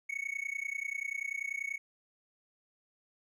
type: tone with amplitude modulation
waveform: triangle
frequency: 2217 Hz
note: C#7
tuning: in tune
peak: -29 dBFS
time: 0.09-1.78 s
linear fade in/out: 10 ms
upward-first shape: sine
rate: 30.3 Hz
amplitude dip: 95%
effects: none